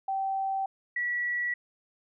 sine tone pair in turn, 775 / 1939.9 Hz, G5 / B6, -20 / -32 cents, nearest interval octave + major third, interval 1588 cents, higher second, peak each -27 / -27 dBFS, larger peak neither, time 0.08-0.66 / 0.96-1.54 s, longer neither, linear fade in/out 5 ms, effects none

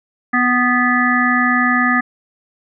harmonic tone with a mistuned harmonic, 246.9 Hz, B3, in tune, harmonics 1 / 3 / 5 / 7 / 8, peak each -17 / -23 / -18 / -17 / -20 dBFS, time 0.33-2.01 s, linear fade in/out 10 ms, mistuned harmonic 3, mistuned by +18 cents, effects none

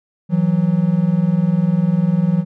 triangle tone pair together, 163.5 / 183.5 Hz, E3 / F#3, -14 / -14 cents, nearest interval major second, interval 200 cents, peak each -14 dBFS, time 0.29-2.45 s, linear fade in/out 50 ms, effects none

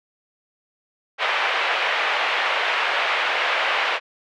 white band-pass noise, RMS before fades -22 dBFS, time 1.18-4 s, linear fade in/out 50 ms, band 530 to 2800 Hz, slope 24 dB/octave, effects none

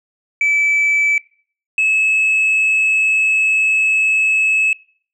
sine tone pair in turn, 2308 / 2591 Hz, D7 / E7, -31 / -30 cents, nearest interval major second, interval 201 cents, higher second, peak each -10 dBFS, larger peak neither, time 0.41-1.18 / 1.78-4.73 s, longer second, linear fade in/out 2 ms, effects noise-tail reverb RT60 0.5 s tail -23 dB re dry + tanh soft clip ceiling -10 dBFS

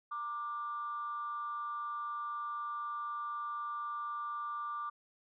sine tone with amplitude modulation, 1182 Hz, D6, 11 cents sharp, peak -33 dBFS, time 0.11-4.9 s, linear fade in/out 10 ms, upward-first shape sine, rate 252 Hz, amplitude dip 60%, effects tanh soft clip ceiling -29 dBFS

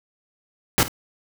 pink noise with echo, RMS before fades -17 dBFS, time 0.78-0.83 s, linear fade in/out 0 ms, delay 51 ms, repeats 1, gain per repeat -15 dB, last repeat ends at 0.881 s, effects none

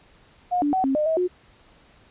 sine tone with pitch steps, 718 / 291 / 754 / 268.5 / 606 / 642 / 361.3 Hz, F5 / D4 / F#5 / C4 / D#5 / E5 / F#4, +48 / -16 / +32 / +45 / -46 / -46 / -41 cents, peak -19 dBFS, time 0.51-1.28 s, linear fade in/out 20 ms, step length 110 ms, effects pink hiss -55 dBFS RMS until 2.1 s + resampled to 8000 Hz

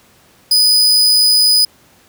40% pulse tone, 4978 Hz, D#8, in tune, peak -7 dBFS, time 0.51-1.65 s, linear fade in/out 5 ms, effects pink hiss -49 dBFS RMS until 2.08 s + high-pass 80 Hz 12 dB/octave

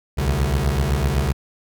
25% pulse beating tone pair, 65.41 / 73.31 Hz, C2 / D2, 0 / -3 cents, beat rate 7.9 Hz, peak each -17 dBFS, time 0.17-1.33 s, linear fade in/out 20 ms, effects none

